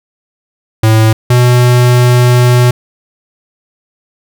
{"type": "tone pair in turn", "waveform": "square", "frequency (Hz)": [110.4, 123.28], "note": ["A2", "B2"], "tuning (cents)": [6, -3], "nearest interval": "major second", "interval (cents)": 191, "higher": "second", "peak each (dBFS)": -5, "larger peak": "neither", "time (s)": [[0.83, 1.13], [1.3, 2.71]], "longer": "second", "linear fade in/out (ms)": 5, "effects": []}